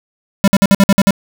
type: tone bursts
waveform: square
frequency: 197.6 Hz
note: G3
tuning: 14 cents sharp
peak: -6 dBFS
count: 8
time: 0.44-1.107 s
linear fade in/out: 0 ms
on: 37 ms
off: 53 ms
effects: none

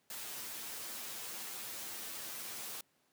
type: noise with comb filter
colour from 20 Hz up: white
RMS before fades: -44 dBFS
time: 0.1-2.81 s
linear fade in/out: 2 ms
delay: 9 ms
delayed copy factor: +1
effects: pink hiss -74 dBFS RMS until 3.12 s + high-pass 150 Hz 12 dB/octave

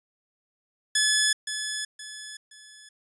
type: tone with echo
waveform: 10% pulse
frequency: 1714 Hz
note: A6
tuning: 46 cents flat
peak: -11 dBFS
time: 0.95-1.33 s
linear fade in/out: 5 ms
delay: 520 ms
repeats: 3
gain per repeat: -9 dB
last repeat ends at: 2.89 s
effects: resampled to 24000 Hz

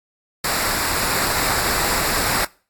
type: noise with comb filter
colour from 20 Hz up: pink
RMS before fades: -21 dBFS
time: 0.44-2.45 s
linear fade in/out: 5 ms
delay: 0.32 ms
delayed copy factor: -0.6
effects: noise-tail reverb RT60 0.4 s tail -23 dB re dry + AAC 64 kbps

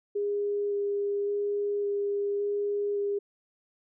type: tone with vibrato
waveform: sine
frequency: 406.7 Hz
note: G#4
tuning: 36 cents flat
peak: -26 dBFS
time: 0.15-3.19 s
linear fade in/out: 10 ms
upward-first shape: square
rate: 0.89 Hz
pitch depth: 8 cents each way
effects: none

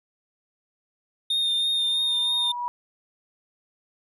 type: tone with vibrato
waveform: triangle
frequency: 3654 Hz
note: A#7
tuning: 35 cents flat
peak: -20 dBFS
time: 1.3-2.52 s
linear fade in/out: 5 ms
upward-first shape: triangle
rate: 3.1 Hz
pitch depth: 23 cents each way
type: tone with exponential growth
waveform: sine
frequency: 969 Hz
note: B5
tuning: 33 cents flat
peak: -24 dBFS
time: 1.71-2.68 s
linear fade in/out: 0 ms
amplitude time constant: 210 ms
effects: none

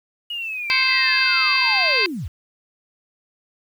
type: linear sweep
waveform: sine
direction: down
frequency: 2898 to 53.9 Hz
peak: -25 dBFS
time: 0.3-2.28 s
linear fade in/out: 5 ms
type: harmonic tone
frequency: 523.3 Hz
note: C5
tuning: in tune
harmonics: 2 / 3 / 4 / 5 / 6 / 7 / 8 / 9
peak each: -27 / -27 / -22 / -20 / -31 / -31 / -28 / -22 dBFS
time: 0.7-2.06 s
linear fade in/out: 0 ms
effects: 8-bit

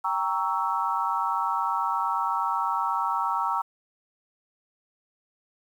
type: chord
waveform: sine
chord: G diminished seventh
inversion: none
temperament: equal with one note detuned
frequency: 784 / 932.3 / 1121.6 / 1318.5 Hz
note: G5 / Bb5 / Db6 / Fb6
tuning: 0 / 0 / +20 / 0 cents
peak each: -32 / -27 / -30 / -29 dBFS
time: 0.04-3.62 s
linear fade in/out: 10 ms
effects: 9-bit

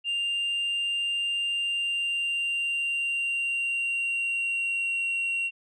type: tone with pitch glide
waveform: sine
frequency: 2794 to 2746 Hz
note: F7 to F7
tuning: 0 to -30 cents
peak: -23 dBFS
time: 0.04-5.51 s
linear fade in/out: 50 ms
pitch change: -30 cents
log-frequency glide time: 1.48-5.05 s
effects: tanh soft clip ceiling -24 dBFS

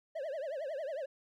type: tone with vibrato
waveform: triangle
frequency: 587.3 Hz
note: D5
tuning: in tune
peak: -34 dBFS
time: 0.15-1.06 s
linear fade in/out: 10 ms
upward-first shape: triangle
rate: 11 Hz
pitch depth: 250 cents each way
effects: none

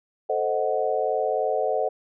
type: chord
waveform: sine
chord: A diminished seventh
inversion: none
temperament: equal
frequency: 440 / 523.3 / 622.3 / 740 Hz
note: A4 / C5 / Eb5 / Gb5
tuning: 0 / 0 / 0 / 0 cents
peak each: -27 dBFS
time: 0.29-1.89 s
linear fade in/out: 10 ms
effects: none

